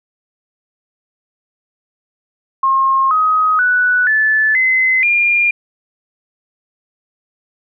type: tone with pitch steps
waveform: sine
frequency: 1072 / 1260.2 / 1481.4 / 1741.5 / 2047 / 2407 Hz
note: C6 / D#6 / F#6 / A6 / C7 / D7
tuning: +42 / +22 / +2 / -18 / -38 / +42 cents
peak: -10 dBFS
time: 2.63-5.51 s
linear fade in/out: 5 ms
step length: 480 ms
effects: none